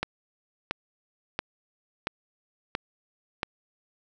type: click train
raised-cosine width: 0.3 ms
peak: -11 dBFS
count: 6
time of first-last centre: 0.03-3.431 s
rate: 1.47 Hz
effects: none